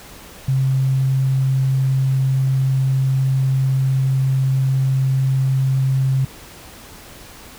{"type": "tone", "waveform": "sine", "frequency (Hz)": 133.1, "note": "C3", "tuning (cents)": 30, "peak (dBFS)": -14, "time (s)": [0.48, 6.25], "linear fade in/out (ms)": 5, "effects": ["pink hiss -40 dBFS RMS until 7.58 s"]}